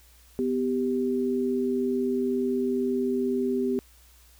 sine tone pair together, 250 / 392 Hz, B3 / G4, +21 / 0 cents, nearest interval minor sixth, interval 779 cents, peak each -26 dBFS, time 0.39-3.79 s, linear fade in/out 0 ms, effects added 60 Hz sine -55 dBFS peak until 4.39 s + white hiss -58 dBFS RMS until 4.39 s

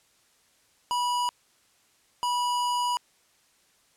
square tone bursts at uneven times, 976 Hz, B5, 21 cents flat, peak -25 dBFS, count 2, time 0.91-1.29 / 2.23-2.97 s, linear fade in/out 0 ms, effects white hiss -64 dBFS RMS until 3.96 s + low-pass 10000 Hz 12 dB/octave

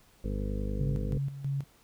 harmonic tone, 50.5 Hz, G#1, 48 cents flat, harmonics 1 / 2 / 3 / 4 / 5 / 6 / 8 / 9 / 10, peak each -32 / -37 / -43 / -38 / -43 / -46 / -47 / -44 / -45 dBFS, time 0.24-1.18 s, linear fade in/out 5 ms
sine tone with tremolo, 138.59 Hz, C#3, in tune, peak -28 dBFS, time 0.8-1.64 s, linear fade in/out 5 ms, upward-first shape square, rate 3.1 Hz, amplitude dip 70%
effects pink hiss -62 dBFS RMS until 1.83 s

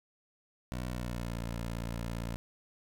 15% pulse tone with pitch glide, 61.74 to 57.61 Hz, B1 to A#1, 0 to -20 cents, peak -29 dBFS, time 0.72-2.36 s, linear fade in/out 0 ms, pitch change -120 cents, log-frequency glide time 0.87-1.38 s, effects none

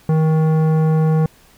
triangle tone with tanh clipping, 157.8 Hz, D#3, 25 cents sharp, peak -14 dBFS, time 0.09-1.26 s, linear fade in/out 2 ms, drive 18 dB, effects pink hiss -50 dBFS RMS until 1.57 s

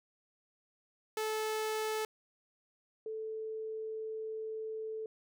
sawtooth / sine tone pair in turn, 434.6 / 439.1 Hz, A4 / A4, -21 / -4 cents, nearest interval unison, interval 17 cents, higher second, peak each -29 / -37 dBFS, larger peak first, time 1.17-2.05 / 3.06-5.06 s, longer second, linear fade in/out 2 ms, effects none

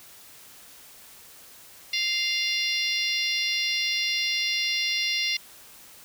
harmonic tone, 698 Hz, F5, 1 cent flat, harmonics 3 / 4 / 5 / 6 / 7 / 8, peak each -29 / -30 / -31 / -32 / -32 / -33 dBFS, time 1.93-5.37 s, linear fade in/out 5 ms, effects white hiss -49 dBFS RMS until 6.04 s

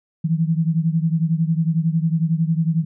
sine beating tone pair, 160 / 171 Hz, D#3 / F3, +49 / -36 cents, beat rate 11 Hz, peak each -18 / -21 dBFS, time 0.24-2.85 s, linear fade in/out 10 ms, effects none

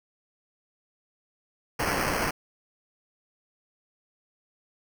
white noise with sample-and-hold, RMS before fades -27 dBFS, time 1.79-2.31 s, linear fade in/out 10 ms, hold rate 3675 Hz, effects none

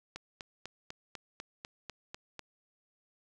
click train, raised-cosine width 0.2 ms, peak -24 dBFS, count 10, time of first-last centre 0.16-2.393 s, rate 4.03 Hz, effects none

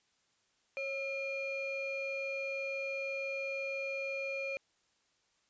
triangle ring-modulated tone, 934 Hz, A#5, 3 cents sharp, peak -30 dBFS, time 0.77-4.57 s, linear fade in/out 0 ms, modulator 1480 Hz, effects white hiss -74 dBFS RMS until 5.49 s + resampled to 16000 Hz

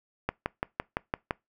click train, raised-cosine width 0.5 ms, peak -12 dBFS, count 7, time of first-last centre 0.29-1.309 s, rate 5.89 Hz, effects noise-tail reverb RT60 0.2 s tail -24 dB re dry

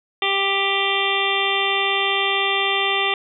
harmonic tone, 393.8 Hz, G4, 8 cents sharp, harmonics 1 / 2 / 3 / 5 / 6 / 7 / 8 / 9, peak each -26 / -26 / -26 / -26 / -26 / -26 / -26 / -26 dBFS, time 0.22-3.14 s, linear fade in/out 2 ms, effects none

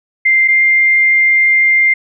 sine tone pair in turn, 2093 / 2102 Hz, C7 / C7, 0 / +7 cents, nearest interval unison, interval 7 cents, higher second, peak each -7 dBFS, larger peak neither, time 0.25-0.48 / 0.48-1.94 s, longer second, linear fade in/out 10 ms, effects none

